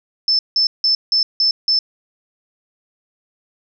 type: tone bursts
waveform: sine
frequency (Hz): 5274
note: E8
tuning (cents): 0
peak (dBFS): -12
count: 6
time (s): 0.28-1.79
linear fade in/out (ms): 2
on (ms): 110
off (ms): 170
effects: none